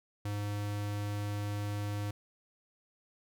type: tone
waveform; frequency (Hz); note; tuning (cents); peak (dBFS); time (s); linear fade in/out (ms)
square; 103; G#2; -14; -34; 0.25-2.11; 5
effects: none